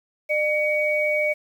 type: tone pair together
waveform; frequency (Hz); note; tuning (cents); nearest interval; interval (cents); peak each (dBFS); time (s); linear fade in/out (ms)
sine; 603.5 / 2253; D5 / C#7; +47 / +28; octave + major seventh; 2281; -22; 0.29-1.34; 20
effects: 8-bit